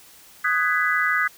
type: chord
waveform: sine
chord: G# minor seventh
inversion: second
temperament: just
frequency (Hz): 1245.9 / 1495.1 / 1661.2 / 1993.5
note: D#6 / F#6 / G#6 / B6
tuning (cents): +2 / +18 / 0 / +16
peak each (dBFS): -24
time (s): 0.44-1.28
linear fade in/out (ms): 10
effects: white hiss -49 dBFS RMS until 1.37 s